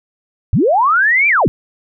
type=linear two-way sweep; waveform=sine; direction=up then down; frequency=67.2 to 2400 to 67.2 Hz; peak=-9 dBFS; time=0.53-1.48 s; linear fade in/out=0 ms; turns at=1.28 s; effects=none